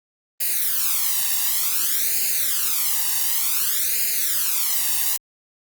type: noise with flanger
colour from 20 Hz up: blue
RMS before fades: -21 dBFS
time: 0.4-5.17 s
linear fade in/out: 10 ms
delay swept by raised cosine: 0.43 to 1.08 ms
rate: 0.55 Hz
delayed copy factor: +1
effects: Opus 32 kbps